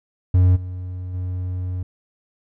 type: tone with level steps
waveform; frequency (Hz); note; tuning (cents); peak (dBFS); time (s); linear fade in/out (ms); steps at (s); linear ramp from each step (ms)
triangle; 91.1; F#2; -26; -9 / -25 / -21; 0.34-1.83; 5; 0.55 / 1.13; 20
effects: none